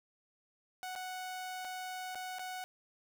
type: tone with dropouts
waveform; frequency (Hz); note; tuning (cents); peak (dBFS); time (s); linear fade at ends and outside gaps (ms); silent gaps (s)
sawtooth; 740; F#5; 0; -36; 0.83-2.64; 0; 0.953-0.96 / 1.647-1.65 / 2.148-2.155 / 2.385-2.394
effects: none